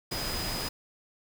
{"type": "tone in noise", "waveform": "sine", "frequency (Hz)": 4978, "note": "D#8", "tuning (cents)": 0, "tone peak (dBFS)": -36, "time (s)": [0.11, 0.69], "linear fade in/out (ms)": 10, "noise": "pink", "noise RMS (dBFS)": -34, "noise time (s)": [0.11, 0.69], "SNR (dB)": -5, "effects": []}